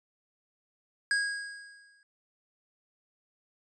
square tone with exponential decay, 1641 Hz, G#6, 21 cents flat, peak -24 dBFS, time 1.11-2.03 s, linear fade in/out 1 ms, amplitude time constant 200 ms, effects resampled to 22050 Hz

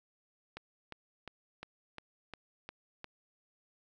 click train, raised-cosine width 0.3 ms, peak -27 dBFS, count 8, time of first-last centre 0.57-3.043 s, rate 2.83 Hz, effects none

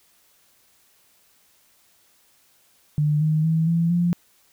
sine tone with pitch steps, 149.6 / 155.32 / 161.27 / 167.44 / 173.84 Hz, D3 / D#3 / E3 / E3 / F3, +32 / -3 / -38 / +27 / -8 cents, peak -17 dBFS, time 2.98-4.13 s, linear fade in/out 0 ms, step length 230 ms, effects white hiss -60 dBFS RMS until 4.52 s

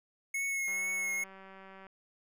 square tone with vibrato, 2185 Hz, C#7, 26 cents flat, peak -32 dBFS, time 0.34-1.24 s, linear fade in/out 5 ms, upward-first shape triangle, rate 2.2 Hz, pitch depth 25 cents each way
click train, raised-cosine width 0.5 ms, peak -37 dBFS, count 229, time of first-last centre 0.68-1.868 s, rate 192 Hz
effects none

